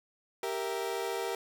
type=chord; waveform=30% pulse; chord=E diminished; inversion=first; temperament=equal; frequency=392 / 466.2 / 659.3 Hz; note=G4 / Bb4 / E5; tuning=0 / 0 / 0 cents; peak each=-33 / -33 / -38 dBFS; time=0.43-1.35 s; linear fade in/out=2 ms; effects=none